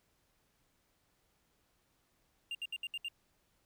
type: tone bursts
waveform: triangle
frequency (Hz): 2794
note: F7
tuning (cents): 0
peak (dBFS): -35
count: 6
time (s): 2.51-3.084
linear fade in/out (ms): 2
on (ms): 39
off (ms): 68
effects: pink hiss -75 dBFS RMS until 3.65 s